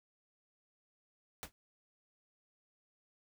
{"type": "noise with exponential decay", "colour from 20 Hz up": "pink", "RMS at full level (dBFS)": -38, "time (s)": [1.43, 1.52], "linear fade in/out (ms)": 0, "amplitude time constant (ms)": 18, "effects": []}